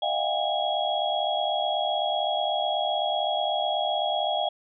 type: tone cluster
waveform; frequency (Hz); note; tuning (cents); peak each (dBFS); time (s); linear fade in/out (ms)
sine; 613 / 684 / 732 / 808 / 3317; D#5 / F5 / F#5 / G#5 / G#7; -26 / -36 / -19 / -48 / -3; -30; 0.02-4.49; 5
effects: none